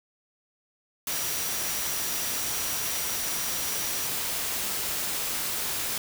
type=tone in noise; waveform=sine; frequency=5800 Hz; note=F#8; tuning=35 cents flat; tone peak=-37 dBFS; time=1.1-4.07 s; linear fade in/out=2 ms; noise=white; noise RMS=-30 dBFS; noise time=1.07-5.98 s; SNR=-10 dB; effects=none